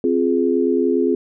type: chord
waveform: sine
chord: F minor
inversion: second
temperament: just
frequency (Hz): 261.9 / 349.2 / 419.1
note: C4 / F4 / Ab4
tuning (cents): +2 / 0 / +16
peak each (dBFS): -19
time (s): 0.04-1.15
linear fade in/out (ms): 2
effects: none